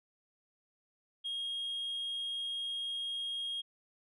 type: tone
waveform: sine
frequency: 3258 Hz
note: G#7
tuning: 34 cents flat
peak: -33 dBFS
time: 1.24-3.62 s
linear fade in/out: 20 ms
effects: tanh soft clip ceiling -33 dBFS